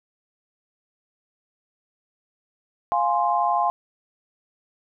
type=chord; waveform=sine; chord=F minor; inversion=none; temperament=equal; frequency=698.5 / 830.6 / 1046.5 Hz; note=F5 / Ab5 / C6; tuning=0 / 0 / 0 cents; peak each=-23 dBFS; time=2.92-3.7 s; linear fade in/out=0 ms; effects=none